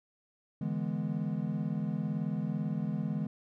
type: chord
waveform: triangle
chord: E dominant seventh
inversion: third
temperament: equal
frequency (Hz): 146.83 / 164.81 / 207.7 / 246.9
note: D3 / E3 / G#3 / B3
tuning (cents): 0 / 0 / 0 / 0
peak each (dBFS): -35 / -33 / -33 / -38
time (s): 0.61-3.27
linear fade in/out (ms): 5
effects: none